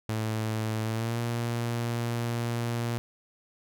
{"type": "tone with pitch glide", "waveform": "sawtooth", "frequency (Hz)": [110, 117.9], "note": ["A2", "A#2"], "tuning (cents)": [0, 20], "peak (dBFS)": -24, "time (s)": [0.09, 2.98], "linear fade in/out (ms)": 0, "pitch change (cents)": 120, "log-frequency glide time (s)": [0.83, 1.19], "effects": []}